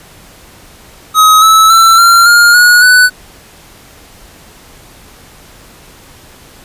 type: tone with pitch steps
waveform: square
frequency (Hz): 1268 / 1302.9 / 1338.8 / 1375.6 / 1413.5 / 1452.3 / 1492.3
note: D#6 / E6 / E6 / F6 / F6 / F#6 / F#6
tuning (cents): +32 / -21 / +26 / -27 / +20 / -33 / +14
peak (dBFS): -3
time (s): 1.14-3.1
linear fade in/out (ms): 50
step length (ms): 280
effects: pink hiss -38 dBFS RMS until 6.64 s + resampled to 32000 Hz